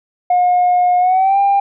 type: tone with pitch glide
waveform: sine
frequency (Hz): 718 to 796.7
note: F5 to G5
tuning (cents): +48 to +28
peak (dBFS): -8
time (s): 0.3-1.6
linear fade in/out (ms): 5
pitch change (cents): +180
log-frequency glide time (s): 0.99-1.39
effects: tanh soft clip ceiling -7 dBFS